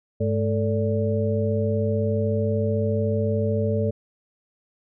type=tone cluster; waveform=sine; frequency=101.8 / 215.4 / 442 / 577 Hz; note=G#2 / A3 / A4 / D5; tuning=-34 / -37 / +8 / -31 cents; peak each=-23 / -27 / -26 / -28 dBFS; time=0.2-3.91 s; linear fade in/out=10 ms; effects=none